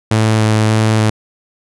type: tone with vibrato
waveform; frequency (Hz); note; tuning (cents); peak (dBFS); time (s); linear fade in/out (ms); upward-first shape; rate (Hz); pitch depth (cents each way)
sawtooth; 109.2; A2; -13; -6; 0.11-1.1; 5; square; 1.7; 9
effects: resampled to 24000 Hz